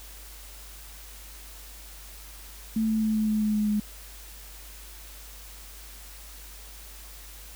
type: tone with pitch steps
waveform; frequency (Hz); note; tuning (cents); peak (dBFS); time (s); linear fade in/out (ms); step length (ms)
sine; 220.8 / 219.1 / 217.5 / 215.9 / 214.3 / 212.7 / 211.1 / 209.5; A3 / A3 / A3 / A3 / A3 / G#3 / G#3 / G#3; +6 / -7 / -20 / -33 / -45 / +42 / +29 / +15; -22; 2.76-3.8; 5; 130
effects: added 50 Hz sine -45 dBFS peak until 7.55 s + white hiss -47 dBFS RMS until 7.55 s